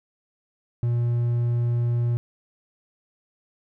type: tone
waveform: triangle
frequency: 119.3 Hz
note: A#2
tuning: 41 cents sharp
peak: -18 dBFS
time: 0.83-2.17 s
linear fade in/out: 0 ms
effects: none